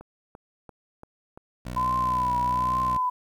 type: click train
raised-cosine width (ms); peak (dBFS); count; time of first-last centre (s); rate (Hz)
1; -29; 5; 0.01-1.375; 2.93
type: tone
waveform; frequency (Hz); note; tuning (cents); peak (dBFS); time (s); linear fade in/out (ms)
15% pulse; 61.74; B1; 0; -26; 1.65-2.98; 10
type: tone with vibrato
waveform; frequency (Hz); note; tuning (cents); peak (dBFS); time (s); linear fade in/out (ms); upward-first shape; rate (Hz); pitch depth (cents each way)
sine; 1009; B5; +37; -22; 1.76-3.1; 10; triangle; 1.2; 68
effects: 10-bit